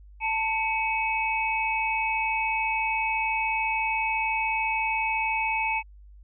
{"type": "tone cluster", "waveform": "sine", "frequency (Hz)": [887, 2241, 2577], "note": ["A5", "C#7", "E7"], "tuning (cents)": [14, 18, -40], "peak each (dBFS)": [-27, -30, -28], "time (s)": [0.2, 5.83], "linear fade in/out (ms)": 50, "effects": ["added 50 Hz sine -46 dBFS peak until 6.23 s"]}